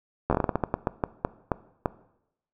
slowing click train, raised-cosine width 1 ms, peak -9 dBFS, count 16, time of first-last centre 0.3-1.858 s, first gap 12 ms, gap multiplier 1.27, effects noise-tail reverb RT60 0.8 s tail -18 dB re dry

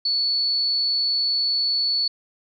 sine tone, 4435 Hz, C#8, in tune, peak -19 dBFS, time 0.05-2.08 s, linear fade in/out 5 ms, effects none

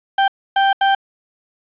35% pulse tone bursts at uneven times, 784 Hz, G5, in tune, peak -10 dBFS, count 3, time 0.18-0.28 / 0.56-0.73 / 0.81-0.95 s, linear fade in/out 5 ms, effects resampled to 8000 Hz + 7-bit

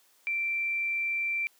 sine tone, 2349 Hz, D7, in tune, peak -27 dBFS, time 0.27-1.47 s, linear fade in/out 0 ms, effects white hiss -64 dBFS RMS until 1.59 s + high-pass 300 Hz 12 dB/octave

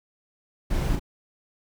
brown noise with echo, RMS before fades -25 dBFS, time 0.7-0.96 s, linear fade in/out 10 ms, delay 36 ms, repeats 1, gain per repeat -4 dB, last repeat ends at 0.996 s, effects none

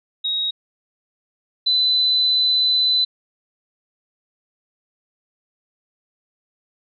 sine tone pair in turn, 3787 / 4012 Hz, A#7 / B7, +27 / +26 cents, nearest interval minor second, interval 99 cents, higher second, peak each -19 / -14 dBFS, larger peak second, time 0.24-0.51 / 1.66-3.05 s, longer second, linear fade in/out 10 ms, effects MP3 96 kbps

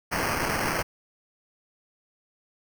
white noise with sample-and-hold, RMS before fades -27 dBFS, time 0.11-0.83 s, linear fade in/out 20 ms, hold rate 3675 Hz, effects none

